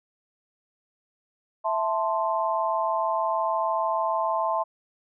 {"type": "chord", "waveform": "sine", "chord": "A minor", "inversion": "second", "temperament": "equal", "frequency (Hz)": [659.3, 880, 1046.5], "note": ["E5", "A5", "C6"], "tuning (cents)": [0, 0, 0], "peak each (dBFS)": -27, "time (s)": [1.64, 4.64], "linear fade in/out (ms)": 20, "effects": []}